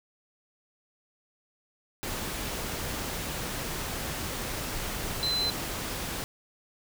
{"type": "tone in noise", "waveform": "sine", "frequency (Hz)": 4053, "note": "B7", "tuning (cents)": 44, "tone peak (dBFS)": -26, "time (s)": [5.23, 5.5], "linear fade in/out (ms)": 0, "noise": "pink", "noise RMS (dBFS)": -34, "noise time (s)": [2.03, 6.24], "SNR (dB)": 5, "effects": []}